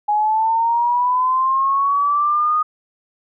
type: linear sweep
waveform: sine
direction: up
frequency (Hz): 830 to 1241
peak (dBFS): -14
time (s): 0.08-2.63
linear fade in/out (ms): 10
effects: none